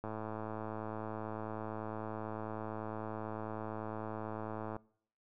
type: click train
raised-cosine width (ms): 1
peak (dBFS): -27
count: 516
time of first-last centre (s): 0.04-4.765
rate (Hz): 109
effects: noise-tail reverb RT60 0.6 s tail -23 dB re dry